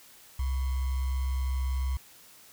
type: tone with sample-and-hold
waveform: sine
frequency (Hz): 65.41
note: C2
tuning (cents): 0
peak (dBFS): -26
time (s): 0.39-1.97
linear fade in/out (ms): 5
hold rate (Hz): 1050
effects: white hiss -54 dBFS RMS until 2.52 s